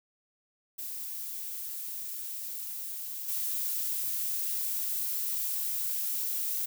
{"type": "noise with level steps", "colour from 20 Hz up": "violet", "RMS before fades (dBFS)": [-38, -32], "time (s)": [0.78, 6.66], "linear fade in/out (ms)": 10, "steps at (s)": 3.28, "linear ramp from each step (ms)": 5, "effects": []}